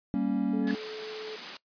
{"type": "chord", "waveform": "triangle", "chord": "G diminished", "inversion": "none", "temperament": "equal", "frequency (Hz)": [196, 233.1, 277.2], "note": ["G3", "Bb3", "Db4"], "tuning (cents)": [0, 0, 0], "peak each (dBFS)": [-29, -28, -27], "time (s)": [0.14, 0.75], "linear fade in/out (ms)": 0}
{"type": "tone", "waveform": "sine", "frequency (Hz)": 432.6, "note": "A4", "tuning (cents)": -29, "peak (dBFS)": -37, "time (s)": [0.53, 1.36], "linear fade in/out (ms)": 5}
{"type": "tone with exponential growth", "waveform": "sine", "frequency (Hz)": 1704, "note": "G#6", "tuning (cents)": 44, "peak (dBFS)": -29, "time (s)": [0.6, 0.71], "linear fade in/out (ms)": 2, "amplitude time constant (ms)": 23}
{"type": "high-pass noise", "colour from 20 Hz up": "white", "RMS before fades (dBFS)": -38, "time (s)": [0.67, 1.57], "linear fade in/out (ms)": 2, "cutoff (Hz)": 170, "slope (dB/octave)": 48}
{"effects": ["noise-tail reverb RT60 0.1 s tail -20 dB re dry", "resampled to 11025 Hz"]}